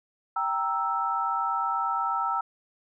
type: chord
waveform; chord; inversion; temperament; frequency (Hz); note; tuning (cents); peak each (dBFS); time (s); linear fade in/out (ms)
sine; E diminished; first; equal; 784 / 932.3 / 1318.5; G5 / Bb5 / E6; 0 / 0 / 0; -31 / -30 / -27; 0.36-2.41; 5
effects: none